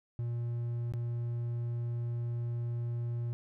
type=tone with dropouts; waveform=triangle; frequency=118.7 Hz; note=A#2; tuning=32 cents sharp; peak=-30 dBFS; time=0.19-3.33 s; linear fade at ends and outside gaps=0 ms; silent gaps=0.923-0.937 s; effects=none